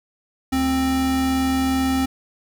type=tone pair together; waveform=square; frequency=73.9 / 263.5 Hz; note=D2 / C4; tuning=+11 / +12 cents; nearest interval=octave + minor seventh; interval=2201 cents; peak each=-29 / -19 dBFS; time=0.52-2.06 s; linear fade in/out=10 ms; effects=none